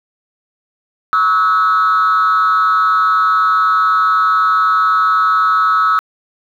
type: tone with frequency modulation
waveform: sine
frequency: 1294 Hz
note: E6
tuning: 32 cents flat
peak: -8 dBFS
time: 1.13-5.99 s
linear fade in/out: 0 ms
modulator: 172 Hz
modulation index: 0.66
effects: tanh soft clip ceiling -7 dBFS + 8-bit